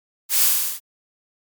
blue noise with echo, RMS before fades -18 dBFS, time 0.29-0.5 s, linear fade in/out 50 ms, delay 50 ms, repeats 6, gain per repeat -2 dB, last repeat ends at 0.8 s, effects MP3 96 kbps

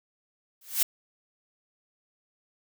blue noise with exponential growth, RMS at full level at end -19 dBFS, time 0.61-0.83 s, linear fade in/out 5 ms, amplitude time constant 46 ms, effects none

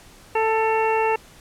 harmonic tone with a mistuned harmonic, 442.8 Hz, A4, 11 cents sharp, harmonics 1 / 2 / 3 / 4 / 5 / 6, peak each -21 / -21 / -32 / -32 / -33 / -29 dBFS, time 0.35-1.16 s, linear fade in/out 5 ms, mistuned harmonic 6, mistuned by +40 cents, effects pink hiss -48 dBFS RMS until 1.4 s + low-pass 12000 Hz 12 dB/octave

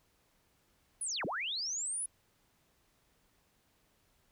sine linear two-way sweep, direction down then up, 10480 to 122.7 to 10480 Hz, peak -34 dBFS, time 1.01-2.06 s, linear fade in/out 5 ms, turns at 1.25 s, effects pink hiss -72 dBFS RMS until 4.31 s

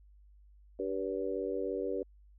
harmonic tone with a mistuned harmonic, 96.9 Hz, G2, 20 cents flat, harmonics 3 / 4 / 5 / 6, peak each -40 / -36 / -36 / -41 dBFS, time 0.79-2.03 s, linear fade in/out 5 ms, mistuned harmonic 6, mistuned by -32 cents, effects added 50 Hz sine -56 dBFS peak until 2.38 s

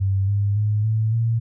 sine tone with pitch steps, 97.1 / 101.22 / 105.52 / 110 / 114.67 Hz, G2 / G#2 / G#2 / A2 / A#2, -16 / -44 / +28 / 0 / -28 cents, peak -17 dBFS, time 0-1.4 s, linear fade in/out 20 ms, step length 280 ms, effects none

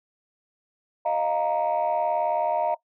sine chord, Eb suspended second, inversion none, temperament equal with one note detuned, 619.7 / 698.5 / 932.3 Hz, Eb5 / F5 / Bb5, -7 / 0 / 0 cents, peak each -25 dBFS, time 1.05-2.75 s, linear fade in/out 10 ms, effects noise-tail reverb RT60 0.1 s tail -18 dB re dry + tanh soft clip ceiling -16 dBFS

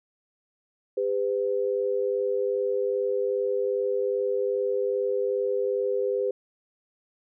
sine tone pair together, 401.5 / 504 Hz, G4 / B4, +41 / +35 cents, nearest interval major third, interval 394 cents, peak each -26 dBFS, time 0.97-6.31 s, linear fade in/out 5 ms, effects none

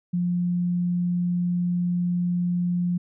sine tone, 176.4 Hz, F3, 18 cents sharp, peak -21 dBFS, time 0.13-2.98 s, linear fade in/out 10 ms, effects none

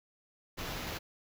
pink noise with sample-and-hold, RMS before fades -39 dBFS, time 0.57-0.99 s, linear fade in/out 20 ms, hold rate 8820 Hz, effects none

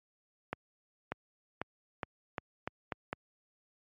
accelerating click train, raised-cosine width 0.5 ms, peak -19 dBFS, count 8, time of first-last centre 0.53-3.129 s, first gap 590 ms, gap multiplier 0.84, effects high-pass 80 Hz 12 dB/octave + MP3 64 kbps

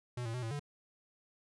square tone with pitch steps, 122.8 / 114 / 125.3 / 113.2 / 144.9 Hz, B2 / A#2 / B2 / A2 / D3, -9 / -38 / +25 / +50 / -23 cents, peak -37 dBFS, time 0.17-0.595 s, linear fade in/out 5 ms, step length 85 ms, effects resampled to 24000 Hz

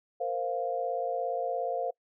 sine chord, Bb suspended second, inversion none, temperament equal, 466.2 / 523.3 / 698.5 Hz, Bb4 / C5 / F5, 0 / 0 / 0 cents, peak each -35 / -33 / -32 dBFS, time 0.2-1.91 s, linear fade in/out 10 ms, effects noise-tail reverb RT60 0.1 s tail -25 dB re dry

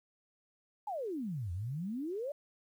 sine exponential two-way sweep, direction down then up, 880 to 83.1 to 603 Hz, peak -35 dBFS, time 0.87-2.32 s, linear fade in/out 5 ms, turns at 1.52 s, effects 11-bit

